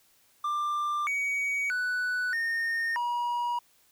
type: tone with pitch steps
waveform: triangle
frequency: 1187 / 2255 / 1486 / 1835 / 960 Hz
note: D6 / C#7 / F#6 / A#6 / B5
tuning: +18 / +29 / +7 / -28 / -49 cents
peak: -25 dBFS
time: 0.44-3.59 s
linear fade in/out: 5 ms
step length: 630 ms
effects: white hiss -64 dBFS RMS until 3.91 s